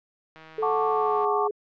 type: click train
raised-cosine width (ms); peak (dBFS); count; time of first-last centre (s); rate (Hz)
0.2; -26; 142; 0.36-1.247; 159
type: tone with pitch glide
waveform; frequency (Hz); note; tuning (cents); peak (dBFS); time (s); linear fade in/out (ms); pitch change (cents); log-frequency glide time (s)
sine; 437.3 to 417.6; A4 to G#4; -11 to +10; -25; 0.58-1.51; 5; -79; 0.86-1.27
type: chord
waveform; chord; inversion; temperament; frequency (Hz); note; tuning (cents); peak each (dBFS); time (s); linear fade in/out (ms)
sine; D major seventh; first; just; 734.2 / 881 / 1101.2 / 1174.7; F#5 / A5 / C#6 / D6; -14 / +2 / -12 / 0; -28; 0.62-1.48; 10
effects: low-pass 2000 Hz 12 dB/octave

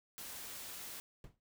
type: noise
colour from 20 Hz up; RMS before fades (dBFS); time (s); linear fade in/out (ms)
white; -47; 0.18-1; 0
type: noise with exponential decay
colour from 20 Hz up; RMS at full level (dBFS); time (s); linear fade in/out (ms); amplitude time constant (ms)
brown; -48; 1.24-1.4; 1; 33
effects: none

